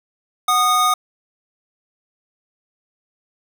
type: tone pair together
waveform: square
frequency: 738.1 / 1233 Hz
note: F#5 / D#6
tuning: -4 / -16 cents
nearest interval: major sixth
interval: 888 cents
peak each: -22 / -15 dBFS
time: 0.48-0.94 s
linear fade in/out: 5 ms
effects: none